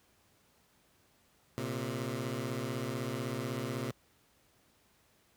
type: beating tone pair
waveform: 15% pulse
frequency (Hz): 116.54 / 132.54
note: A#2 / C3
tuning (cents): 0 / +23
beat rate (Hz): 16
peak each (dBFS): -31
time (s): 1.58-3.91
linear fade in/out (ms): 0
effects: pink hiss -68 dBFS RMS until 5.36 s + high-pass 60 Hz 12 dB/octave